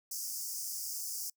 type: high-pass noise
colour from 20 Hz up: pink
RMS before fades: -39 dBFS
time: 0.11-1.3 s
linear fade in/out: 5 ms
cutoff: 4900 Hz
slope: 96 dB/octave
effects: noise-tail reverb RT60 0.1 s tail -24 dB re dry